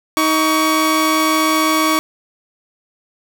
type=tone pair together; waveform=sawtooth; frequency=314 / 1126.4 Hz; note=D#4 / C#6; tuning=+16 / +27 cents; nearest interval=octave + minor seventh; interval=2211 cents; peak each=-12 dBFS; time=0.17-1.99 s; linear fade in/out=0 ms; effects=none